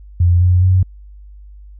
sine tone with pitch steps, 87.6 / 90.11 / 92.7 Hz, F2 / F#2 / F#2, +6 / -45 / +4 cents, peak -8 dBFS, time 0.2-0.83 s, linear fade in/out 5 ms, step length 210 ms, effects added 50 Hz sine -35 dBFS peak until 1.79 s

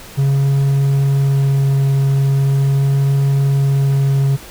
triangle tone with vibrato, 137.7 Hz, C#3, 11 cents flat, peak -9 dBFS, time 0.17-4.37 s, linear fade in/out 20 ms, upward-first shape sine, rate 0.4 Hz, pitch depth 8 cents each way, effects pink hiss -36 dBFS RMS until 4.5 s

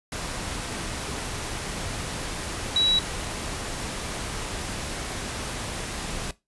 sine tone in noise, 3900 Hz, B7, 23 cents flat, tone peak -18 dBFS, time 2.76-2.99 s, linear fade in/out 2 ms, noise pink, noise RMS -32 dBFS, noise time 0.12-6.31 s, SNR +11 dB, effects noise-tail reverb RT60 0.2 s tail -18 dB re dry + resampled to 24000 Hz

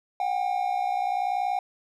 triangle tone pair together, 732.3 / 793 Hz, F#5 / G5, -18 / +20 cents, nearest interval minor second, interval 138 cents, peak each -25 dBFS, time 0.2-1.59 s, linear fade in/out 2 ms, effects none

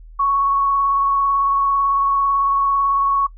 sine tone with vibrato, 1110 Hz, C#6, 2 cents sharp, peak -14 dBFS, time 0.19-3.27 s, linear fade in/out 10 ms, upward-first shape triangle, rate 18 Hz, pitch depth 17 cents each way, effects noise-tail reverb RT60 0.1 s tail -21 dB re dry + added 40 Hz sine -37 dBFS peak until 3.37 s

